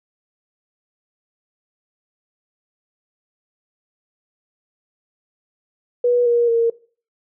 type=tone with pitch steps; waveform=sine; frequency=486.3 / 474.4 / 462.7 Hz; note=B4 / A#4 / A#4; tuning=-27 / +30 / -13 cents; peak=-13 dBFS; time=6.04-6.7 s; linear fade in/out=5 ms; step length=220 ms; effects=noise-tail reverb RT60 0.4 s tail -20 dB re dry